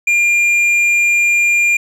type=tone with tanh clipping; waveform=sine; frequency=2400 Hz; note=D7; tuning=37 cents sharp; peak=-11 dBFS; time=0.07-1.77 s; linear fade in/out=5 ms; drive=6 dB; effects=none